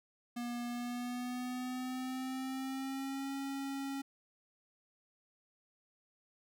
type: tone with pitch glide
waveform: square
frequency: 240 to 274.1 Hz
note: B3 to C#4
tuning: -49 to -19 cents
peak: -38 dBFS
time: 0.36-4.02 s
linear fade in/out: 10 ms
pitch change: +230 cents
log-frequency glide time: 0.66-3.33 s
effects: none